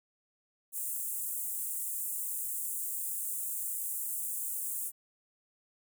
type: high-pass noise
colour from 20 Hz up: pink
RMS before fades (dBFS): -36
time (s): 0.72-4.92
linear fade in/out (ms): 50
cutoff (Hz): 7900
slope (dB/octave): 48
effects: none